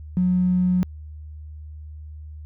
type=tone with tanh clipping; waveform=triangle; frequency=181.5 Hz; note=F#3; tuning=33 cents flat; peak=-16 dBFS; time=0.17-0.83 s; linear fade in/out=0 ms; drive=2 dB; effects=added 76 Hz sine -35 dBFS peak until 2.45 s